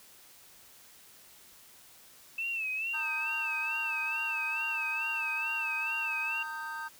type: tone with vibrato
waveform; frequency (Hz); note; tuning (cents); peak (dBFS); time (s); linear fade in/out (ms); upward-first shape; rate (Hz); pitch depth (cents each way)
sine; 2637; E7; 0; -31; 2.38-6.43; 5; sine; 2.3; 82
type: chord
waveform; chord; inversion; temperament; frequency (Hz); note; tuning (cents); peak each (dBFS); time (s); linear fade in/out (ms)
triangle; Eb major; second; equal with one note detuned; 913.7 / 1244.5 / 1568; Bb5 / Eb6 / G6; -35 / 0 / 0; -39 / -41 / -37; 2.93-6.89; 20
effects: white hiss -56 dBFS RMS until 6.99 s